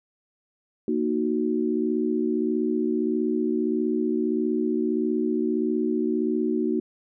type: chord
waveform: sine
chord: D# minor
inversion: second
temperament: equal with one note detuned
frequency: 233.1 / 308.4 / 370 Hz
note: A#3 / D#4 / F#4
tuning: 0 / -15 / 0 cents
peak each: -26 dBFS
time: 0.88-6.8 s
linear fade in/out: 2 ms
effects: none